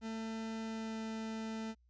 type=tone with pitch glide; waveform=40% pulse; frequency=223 to 221.7 Hz; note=A3 to A3; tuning=+23 to +13 cents; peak=-38 dBFS; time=0.01-1.75 s; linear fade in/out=50 ms; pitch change=-10 cents; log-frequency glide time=0.61-1 s; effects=added 60 Hz sine -66 dBFS peak until 1.89 s + resampled to 16000 Hz